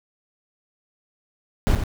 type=noise with echo; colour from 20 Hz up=brown; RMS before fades=-17 dBFS; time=1.67-1.75 s; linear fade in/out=0 ms; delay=87 ms; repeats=1; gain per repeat=-7 dB; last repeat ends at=1.837 s; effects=none